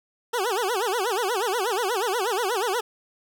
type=tone with vibrato; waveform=20% pulse; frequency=427.4 Hz; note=G#4; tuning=50 cents sharp; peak=-18 dBFS; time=0.33-2.81 s; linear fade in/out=10 ms; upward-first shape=sine; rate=8.3 Hz; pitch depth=260 cents each way; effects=none